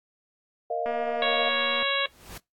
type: chord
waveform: sine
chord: Bb suspended fourth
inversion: none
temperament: equal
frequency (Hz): 466.2 / 622.3 / 698.5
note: Bb4 / Eb5 / F5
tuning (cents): 0 / 0 / 0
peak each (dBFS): -32 / -31 / -29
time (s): 0.7-1.49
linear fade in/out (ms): 5
type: click train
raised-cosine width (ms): 0.5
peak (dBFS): -22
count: 231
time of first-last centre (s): 0.86-1.826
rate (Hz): 238
type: harmonic tone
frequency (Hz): 554.4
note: C#5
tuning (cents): 0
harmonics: 1 / 2 / 3 / 4 / 5 / 6 / 7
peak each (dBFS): -31 / -31 / -31 / -31 / -31 / -31 / -31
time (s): 1.22-2.06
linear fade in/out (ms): 2
type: noise with exponential growth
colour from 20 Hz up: pink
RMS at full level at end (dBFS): -38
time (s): 1.92-2.38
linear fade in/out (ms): 5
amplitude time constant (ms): 100
effects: noise-tail reverb RT60 0.2 s tail -24 dB re dry + AAC 64 kbps